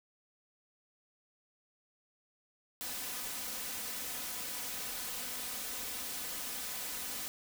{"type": "noise with comb filter", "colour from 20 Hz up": "white", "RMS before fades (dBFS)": -40, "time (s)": [2.81, 7.28], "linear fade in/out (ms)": 0, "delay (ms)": 4, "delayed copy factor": 0.55, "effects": []}